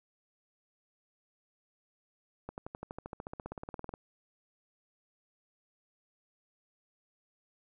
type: accelerating click train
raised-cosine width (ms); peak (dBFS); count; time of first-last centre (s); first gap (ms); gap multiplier
1; -26; 23; 2.49-3.939; 89; 0.97
effects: none